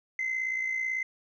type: tone with amplitude modulation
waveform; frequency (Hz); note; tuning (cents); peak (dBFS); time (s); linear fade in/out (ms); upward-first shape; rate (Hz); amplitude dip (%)
sine; 2060; C7; -28; -24; 0.19-1.03; 2; sine; 58.1; 60
effects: tanh soft clip ceiling -24 dBFS